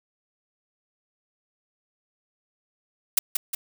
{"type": "noise with echo", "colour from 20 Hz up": "blue", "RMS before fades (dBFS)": -18, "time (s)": [3.17, 3.19], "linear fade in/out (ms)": 5, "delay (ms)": 180, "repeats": 2, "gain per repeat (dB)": -5, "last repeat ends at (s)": 3.55, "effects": []}